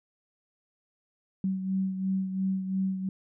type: beating tone pair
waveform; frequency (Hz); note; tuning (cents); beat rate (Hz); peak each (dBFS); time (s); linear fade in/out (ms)
sine; 190 / 192.9; F#3 / G3; +46 / -28; 2.9; -27 / -35; 1.44-3.09; 2
effects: none